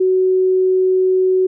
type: tone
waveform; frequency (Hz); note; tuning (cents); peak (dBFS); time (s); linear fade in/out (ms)
sine; 373.1; F#4; +14; -11; 0-1.47; 10
effects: none

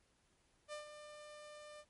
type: tone with ADSR envelope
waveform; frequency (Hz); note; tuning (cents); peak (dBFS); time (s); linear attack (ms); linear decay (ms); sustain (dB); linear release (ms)
sawtooth; 598; D5; +31; -39; 0.68-1.85; 47; 120; -9; 56
effects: pink hiss -75 dBFS RMS until 1.89 s + MP3 48 kbps

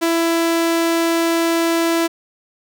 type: tone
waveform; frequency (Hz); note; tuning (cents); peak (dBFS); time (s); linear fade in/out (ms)
sawtooth; 333; E4; +18; -11; 0.01-2.08; 20
effects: none

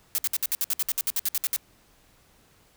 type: noise bursts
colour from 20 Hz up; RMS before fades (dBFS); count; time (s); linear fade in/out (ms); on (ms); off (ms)
blue; -25; 16; 0.15-1.562; 0; 32; 60
effects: pink hiss -60 dBFS RMS until 2.76 s

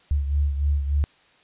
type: beating tone pair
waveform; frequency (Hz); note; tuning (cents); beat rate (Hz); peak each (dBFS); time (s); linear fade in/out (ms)
sine; 71.3 / 74.7; C#2 / D2; +49 / +30; 3.4; -20 / -28; 0.11-1.04; 0
effects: white hiss -57 dBFS RMS until 1.43 s + resampled to 8000 Hz

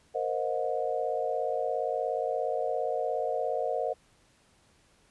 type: chord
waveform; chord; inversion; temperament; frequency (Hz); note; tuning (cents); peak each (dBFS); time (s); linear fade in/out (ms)
sine; C half-diminished seventh; third; equal with one note detuned; 466.2 / 523.3 / 622.3 / 721.8; Bb4 / C5 / Eb5 / Gb5; 0 / 0 / 0 / -43; -33; 0.14-3.94; 20
effects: pink hiss -64 dBFS RMS until 5.1 s + resampled to 24000 Hz

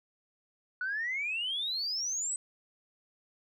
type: exponential sweep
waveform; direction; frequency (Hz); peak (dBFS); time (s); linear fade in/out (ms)
sine; up; 1454 to 8160; -30; 0.81-2.36; 2
effects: tanh soft clip ceiling -26 dBFS

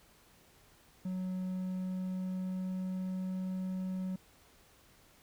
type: tone with pitch glide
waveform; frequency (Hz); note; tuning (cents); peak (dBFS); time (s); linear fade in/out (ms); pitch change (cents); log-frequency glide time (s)
triangle; 185 to 186.39; F#3 to F#3; 0 to +13; -32; 1.05-4.16; 5; +13; 1.35-3.54
effects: pink hiss -63 dBFS RMS until 5.22 s

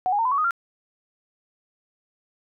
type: tone with pitch steps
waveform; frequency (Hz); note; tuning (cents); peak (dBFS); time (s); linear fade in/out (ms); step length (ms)
sine; 740 / 821.1 / 911 / 1010.9 / 1121.6 / 1244.5 / 1380.9; F#5 / G#5 / A#5 / B5 / C#6 / D#6 / F6; 0 / -20 / -40 / +40 / +20 / 0 / -20; -19; 0.06-0.508; 0; 64
effects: none

